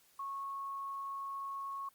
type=tone; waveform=sine; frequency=1100 Hz; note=C#6; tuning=14 cents flat; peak=-38 dBFS; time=0.19-1.89 s; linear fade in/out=5 ms; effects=white hiss -67 dBFS RMS until 1.94 s + Opus 48 kbps